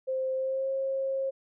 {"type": "tone with pitch glide", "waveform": "sine", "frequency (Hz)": [523.3, 537.4], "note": ["C5", "C5"], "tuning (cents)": [0, 46], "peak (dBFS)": -27, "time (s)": [0.07, 1.31], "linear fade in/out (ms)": 20, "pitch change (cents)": 46, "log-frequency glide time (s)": [0.35, 0.7], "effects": []}